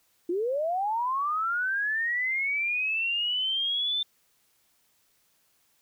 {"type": "linear sweep", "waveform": "sine", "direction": "up", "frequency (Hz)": [329.6, 3568], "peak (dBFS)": -25, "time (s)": [0.29, 4.03], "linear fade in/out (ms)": 5, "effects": ["white hiss -68 dBFS RMS until 5.81 s"]}